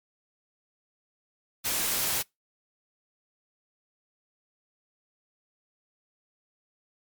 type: noise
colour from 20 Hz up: white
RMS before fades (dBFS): -28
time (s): 1.64-2.23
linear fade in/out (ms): 20
effects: noise-tail reverb RT60 0.2 s tail -26 dB re dry + MP3 96 kbps